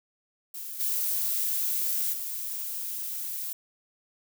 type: noise with level steps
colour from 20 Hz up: violet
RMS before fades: -38 / -28 / -34 dBFS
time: 0.54-3.53 s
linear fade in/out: 5 ms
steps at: 0.79 / 2.12 s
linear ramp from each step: 20 ms
effects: none